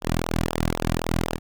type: tone with flanger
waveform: sawtooth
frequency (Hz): 41.2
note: E1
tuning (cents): 0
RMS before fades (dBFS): -25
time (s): 0.01-1.39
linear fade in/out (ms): 50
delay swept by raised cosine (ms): 0.44 to 2.34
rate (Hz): 3.9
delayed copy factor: -0.95
effects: none